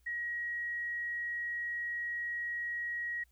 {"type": "tone", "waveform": "sine", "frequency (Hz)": 1900, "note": "A#6", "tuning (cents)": 33, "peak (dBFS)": -34, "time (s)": [0.06, 3.24], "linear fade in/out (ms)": 10, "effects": ["added 60 Hz sine -65 dBFS peak until 3.31 s", "white hiss -75 dBFS RMS until 3.31 s"]}